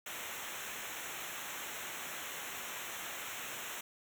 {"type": "noise with comb filter", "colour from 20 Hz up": "pink", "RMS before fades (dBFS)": -43, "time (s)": [0.06, 3.81], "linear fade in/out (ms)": 5, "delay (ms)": 0.21, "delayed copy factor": -1, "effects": []}